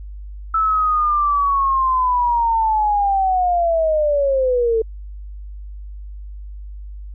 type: linear sweep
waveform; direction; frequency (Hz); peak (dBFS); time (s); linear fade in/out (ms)
sine; down; 1318.5 to 440; -14; 0.54-4.82; 5
effects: added 50 Hz sine -30 dBFS peak until 7.14 s